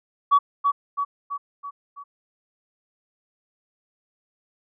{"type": "tone with echo", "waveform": "sine", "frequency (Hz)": 1133, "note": "C#6", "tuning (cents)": 37, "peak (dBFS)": -11, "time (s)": [0.31, 0.39], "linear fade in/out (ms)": 20, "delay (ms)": 330, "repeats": 5, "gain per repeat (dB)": -5, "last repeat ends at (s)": 2.04, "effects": ["tanh soft clip ceiling -9 dBFS"]}